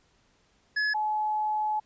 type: tone pair in turn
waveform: square / sine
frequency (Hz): 1700 / 853.7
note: G#6 / G#5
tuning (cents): +40 / +47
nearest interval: octave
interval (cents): 1193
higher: first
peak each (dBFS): -25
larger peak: neither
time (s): 0.76-0.94 / 0.94-1.8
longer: second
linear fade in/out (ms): 10
effects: pink hiss -66 dBFS RMS until 1.85 s + resampled to 16000 Hz